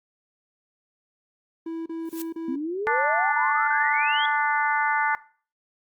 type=tone bursts; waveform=triangle; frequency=328.2 Hz; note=E4; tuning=8 cents flat; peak=-27 dBFS; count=4; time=1.66-2.559 s; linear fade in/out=5 ms; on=200 ms; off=33 ms
type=noise with exponential growth; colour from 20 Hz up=blue; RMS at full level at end=-33 dBFS; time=1.99-2.22 s; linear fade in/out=2 ms; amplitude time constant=49 ms
type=exponential sweep; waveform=sine; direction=up; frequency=247.8 to 3400 Hz; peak=-26 dBFS; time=2.48-4.26 s; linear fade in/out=5 ms
type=harmonic tone; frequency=293.7 Hz; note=D4; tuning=in tune; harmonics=3 / 4 / 5 / 6 / 7; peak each=-24 / -29 / -26 / -29 / -30 dBFS; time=2.87-5.15 s; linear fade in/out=0 ms
effects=noise-tail reverb RT60 0.4 s tail -18 dB re dry + Opus 32 kbps